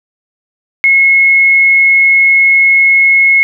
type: tone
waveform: sine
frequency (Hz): 2174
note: C#7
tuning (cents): -34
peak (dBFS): -4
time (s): 0.84-3.43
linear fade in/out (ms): 0
effects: none